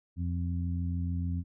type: harmonic tone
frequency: 86.8 Hz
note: F2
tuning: 10 cents flat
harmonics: 1 / 2 / 3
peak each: -30 / -36 / -40 dBFS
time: 0.16-1.44 s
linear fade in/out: 50 ms
effects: none